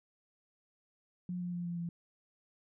sine tone with pitch steps, 179 / 176.84 / 174.71 / 172.6 / 170.52 Hz, F3 / F3 / F3 / F3 / F3, +43 / +22 / +1 / -20 / -41 cents, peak -35 dBFS, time 1.29-1.89 s, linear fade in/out 2 ms, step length 120 ms, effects none

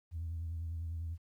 sine tone with vibrato, 82.7 Hz, E2, 6 cents sharp, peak -35 dBFS, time 0.11-1.18 s, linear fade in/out 50 ms, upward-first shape sine, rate 10 Hz, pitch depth 47 cents each way, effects tanh soft clip ceiling -33 dBFS + 12-bit

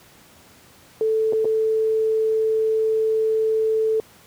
sine tone with dropouts, 440 Hz, A4, in tune, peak -17 dBFS, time 1.01-4 s, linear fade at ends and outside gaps 1 ms, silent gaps 1.325-1.332 / 1.446-1.453 s, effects pink hiss -50 dBFS RMS until 4.26 s + high-pass 80 Hz 12 dB/octave

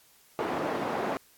white band-pass noise, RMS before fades -31 dBFS, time 0.39-1.17 s, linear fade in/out 0 ms, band 240 to 730 Hz, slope 12 dB/octave, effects white hiss -60 dBFS RMS until 1.37 s + AAC 64 kbps

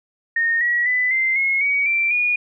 sine tone with pitch steps, 1843 / 1919 / 1998.2 / 2081 / 2167 / 2256 / 2349 / 2446 Hz, A#6 / A#6 / B6 / C7 / C#7 / C#7 / D7 / D#7, -20 / +50 / +20 / -10 / -40 / +30 / 0 / -30 cents, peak -16 dBFS, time 0.36-2.36 s, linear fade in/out 5 ms, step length 250 ms, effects none

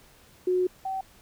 sine tone pair in turn, 365.1 / 766.5 Hz, F#4 / G5, -23 / -39 cents, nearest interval octave + minor second, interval 1284 cents, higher second, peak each -21 / -28 dBFS, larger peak first, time 0.47-0.67 / 0.85-1.01 s, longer first, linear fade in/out 5 ms, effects pink hiss -56 dBFS RMS until 1.21 s

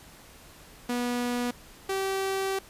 sawtooth tone pair in turn, 243.5 / 386.5 Hz, B3 / G4, -24 / -24 cents, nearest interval minor sixth, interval 800 cents, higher second, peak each -23 dBFS, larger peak neither, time 0.89-1.51 / 1.89-2.59 s, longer second, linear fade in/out 5 ms, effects pink hiss -51 dBFS RMS until 2.69 s + resampled to 32000 Hz

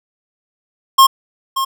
square tone with echo, 1072 Hz, C6, 42 cents sharp, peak -5 dBFS, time 0.98-1.07 s, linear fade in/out 10 ms, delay 580 ms, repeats 1, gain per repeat -11 dB, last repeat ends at 1.65 s, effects none

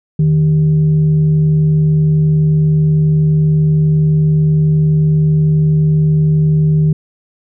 sine tone with frequency modulation, 154.6 Hz, D#3, 11 cents flat, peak -8 dBFS, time 0.19-6.93 s, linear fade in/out 5 ms, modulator 238 Hz, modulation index 0.22, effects none

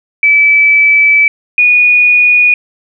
sine tone pair in turn, 2305 / 2459 Hz, D7 / D#7, -33 / -21 cents, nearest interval minor second, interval 112 cents, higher second, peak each -4 dBFS, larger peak neither, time 0.23-1.28 / 1.58-2.54 s, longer first, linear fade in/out 2 ms, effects none

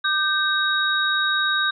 sine tone cluster, 1200 / 1559 / 3784 Hz, D6 / G6 / A#7, +37 / -10 / +25 cents, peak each -26 / -21 / -23 dBFS, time 0.04-1.71 s, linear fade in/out 10 ms, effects none

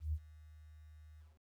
sine tone with ADSR envelope, 77.1 Hz, D#2, 15 cents flat, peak -32 dBFS, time 0-1.4 s, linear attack 130 ms, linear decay 56 ms, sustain -22 dB, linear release 200 ms, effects 12-bit

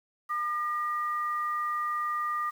sine tone pair together, 1207.1 / 1907 Hz, D6 / A#6, +47 / +39 cents, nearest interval minor sixth, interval 792 cents, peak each -28 / -38 dBFS, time 0.29-2.51 s, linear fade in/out 20 ms, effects 9-bit

